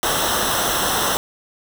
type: noise with comb filter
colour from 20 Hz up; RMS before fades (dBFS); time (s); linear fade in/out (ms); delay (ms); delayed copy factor
pink; -20; 0.03-1.17; 0; 0.43; -0.8
effects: none